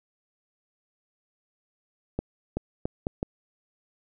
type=accelerating click train; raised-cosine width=2 ms; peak=-14 dBFS; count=5; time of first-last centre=2.19-3.229 s; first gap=380 ms; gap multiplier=0.75; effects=none